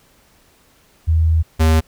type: tone pair in turn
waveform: sine / square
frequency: 80.7 / 79.77 Hz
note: E2 / D#2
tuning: -36 / +44 cents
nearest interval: unison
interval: 20 cents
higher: first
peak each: -11 dBFS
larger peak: neither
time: 1.07-1.43 / 1.59-1.81 s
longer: first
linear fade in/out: 20 ms
effects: pink hiss -54 dBFS RMS until 1.87 s